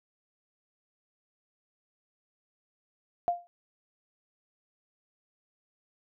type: tone with exponential decay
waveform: sine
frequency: 698.5 Hz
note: F5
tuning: in tune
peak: -20 dBFS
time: 3.28-3.47 s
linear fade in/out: 0 ms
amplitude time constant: 40 ms
effects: none